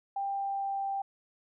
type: tone with pitch glide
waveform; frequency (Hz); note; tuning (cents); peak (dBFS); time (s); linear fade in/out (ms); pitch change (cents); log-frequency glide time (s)
sine; 792 to 787; G5 to G5; +18 to +7; -30; 0.16-1.02; 5; -11; 0.31-0.8
effects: none